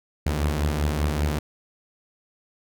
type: beating tone pair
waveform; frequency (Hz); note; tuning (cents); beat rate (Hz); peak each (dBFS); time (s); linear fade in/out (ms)
sawtooth; 73.42 / 78.52; D2 / D#2; 0 / +16; 5.1; -19 / -24; 0.26-1.39; 5
effects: none